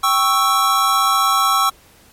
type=chord; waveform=square; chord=C# diminished; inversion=second; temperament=equal; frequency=784 / 1108.7 / 1318.5 Hz; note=G5 / C#6 / E6; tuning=0 / 0 / 0 cents; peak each=-23 / -17 / -17 dBFS; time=0.03-1.7 s; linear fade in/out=10 ms; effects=pink hiss -49 dBFS RMS until 2.12 s + MP3 64 kbps